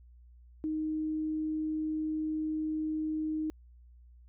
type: tone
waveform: sine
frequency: 311.1 Hz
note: D#4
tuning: in tune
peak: -30 dBFS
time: 0.64-3.5 s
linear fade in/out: 0 ms
effects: added 60 Hz sine -53 dBFS peak until 4.28 s